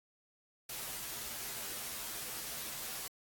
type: noise with comb filter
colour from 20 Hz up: white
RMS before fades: -42 dBFS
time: 0.69-3.08 s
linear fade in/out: 5 ms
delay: 11 ms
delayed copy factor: -0.75
effects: AAC 64 kbps